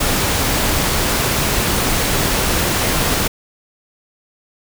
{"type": "noise", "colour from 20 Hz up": "pink", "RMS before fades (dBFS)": -17, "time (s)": [0, 3.28], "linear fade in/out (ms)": 10, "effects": []}